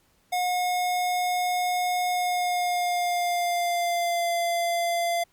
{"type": "tone with pitch glide", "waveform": "square", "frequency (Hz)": [722, 687.4], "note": ["F#5", "F5"], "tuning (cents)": [-43, -28], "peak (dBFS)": -24, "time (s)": [0.32, 5.24], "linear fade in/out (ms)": 10, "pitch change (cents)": -85, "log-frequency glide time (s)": [2.1, 4.31], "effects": ["pink hiss -65 dBFS RMS until 5.32 s", "Opus 48 kbps"]}